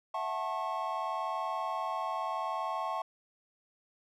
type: chord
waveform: triangle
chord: F# minor seventh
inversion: third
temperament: equal with one note detuned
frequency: 659.3 / 740 / 880 / 1087.2 Hz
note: E5 / F#5 / A5 / C#6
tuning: 0 / 0 / 0 / -34 cents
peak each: -37 / -37 / -36 / -34 dBFS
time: 0.14-3.02 s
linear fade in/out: 5 ms
effects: none